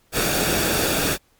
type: noise with comb filter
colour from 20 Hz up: pink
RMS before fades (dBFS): -21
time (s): 0.12-1.18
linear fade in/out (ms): 50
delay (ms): 0.98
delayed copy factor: -0.55
effects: pink hiss -61 dBFS RMS until 1.39 s + MP3 96 kbps